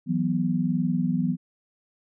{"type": "chord", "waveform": "sine", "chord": "E suspended second", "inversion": "none", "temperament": "equal", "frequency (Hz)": [164.81, 185, 246.9], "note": ["E3", "F#3", "B3"], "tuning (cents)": [0, 0, 0], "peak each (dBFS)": -26, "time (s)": [0.06, 1.37], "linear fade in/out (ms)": 50, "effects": []}